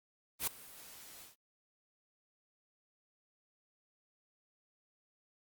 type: noise with ADSR envelope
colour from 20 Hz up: white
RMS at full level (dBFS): -32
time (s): 0.39-1.36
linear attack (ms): 82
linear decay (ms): 6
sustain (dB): -21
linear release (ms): 130
effects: Opus 32 kbps